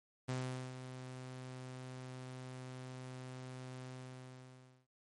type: tone with ADSR envelope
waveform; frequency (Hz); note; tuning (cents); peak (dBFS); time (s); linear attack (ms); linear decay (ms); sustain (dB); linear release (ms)
sawtooth; 128.3; C3; -34; -32; 0.28-4.87; 13; 430; -10; 1000
effects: MP3 48 kbps